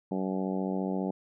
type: harmonic tone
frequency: 94.7 Hz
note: F#2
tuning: 41 cents sharp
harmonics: 2 / 3 / 4 / 5 / 6 / 7 / 8 / 9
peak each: -31 / -35 / -37 / -39 / -41 / -42 / -43 / -44 dBFS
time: 0.11-1.11 s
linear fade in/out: 5 ms
effects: none